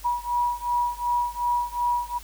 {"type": "beating tone pair", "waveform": "sine", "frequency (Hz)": [965, 967.7], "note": ["B5", "B5"], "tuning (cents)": [-40, -36], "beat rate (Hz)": 2.7, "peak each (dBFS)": [-25, -26], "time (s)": [0.04, 2.19], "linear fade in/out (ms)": 20, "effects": ["added 50 Hz sine -43 dBFS peak until 2.23 s", "white hiss -47 dBFS RMS until 2.23 s"]}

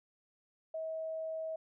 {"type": "tone", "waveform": "sine", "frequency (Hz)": 641, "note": "E5", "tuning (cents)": -49, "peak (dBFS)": -36, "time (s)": [0.74, 1.56], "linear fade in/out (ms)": 5, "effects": []}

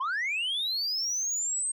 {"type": "linear sweep", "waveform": "sine", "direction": "up", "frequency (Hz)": [987.8, 8450], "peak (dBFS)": -25, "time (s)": [0, 1.72], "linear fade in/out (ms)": 10, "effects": ["tanh soft clip ceiling -26 dBFS"]}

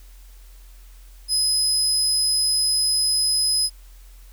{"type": "tone", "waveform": "30% pulse", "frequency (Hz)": 5050, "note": "D#8", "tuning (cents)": 25, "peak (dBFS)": -14, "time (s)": [1.28, 3.7], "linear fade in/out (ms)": 50, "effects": ["added 43 Hz sine -42 dBFS peak until 4.32 s", "white hiss -55 dBFS RMS until 4.32 s"]}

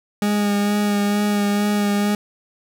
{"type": "tone with vibrato", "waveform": "40% pulse", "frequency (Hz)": 205.4, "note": "G#3", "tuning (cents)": -19, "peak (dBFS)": -16, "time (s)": [0.22, 2.15], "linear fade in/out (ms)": 2, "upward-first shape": "sine", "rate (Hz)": 2.2, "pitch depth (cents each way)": 17, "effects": []}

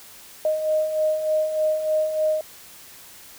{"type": "beating tone pair", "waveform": "sine", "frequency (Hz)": [618, 621.3], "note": ["D#5", "D#5"], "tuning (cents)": [-12, -3], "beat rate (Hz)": 3.3, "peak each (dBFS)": [-28, -20], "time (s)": [0.45, 2.41], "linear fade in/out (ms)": 2, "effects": ["white hiss -45 dBFS RMS until 3.38 s"]}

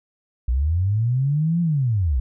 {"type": "linear two-way sweep", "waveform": "sine", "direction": "up then down", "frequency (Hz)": [57, 174.61, 57], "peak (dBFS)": -17, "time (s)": [0.48, 2.2], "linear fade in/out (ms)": 5, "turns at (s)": 1.61, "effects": []}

